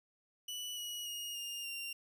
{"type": "tone with pitch steps", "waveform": "sawtooth", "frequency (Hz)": [2960, 2913, 2866, 2820, 2775], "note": ["F#7", "F#7", "F7", "F7", "F7"], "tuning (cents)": [0, -28, 44, 16, -12], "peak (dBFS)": -37, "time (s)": [0.48, 1.93], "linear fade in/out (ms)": 5, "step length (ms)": 290, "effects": []}